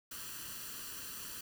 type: noise with comb filter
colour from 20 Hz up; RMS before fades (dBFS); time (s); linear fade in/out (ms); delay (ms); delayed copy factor
white; -45; 0.11-1.41; 5; 0.68; +0.7
effects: none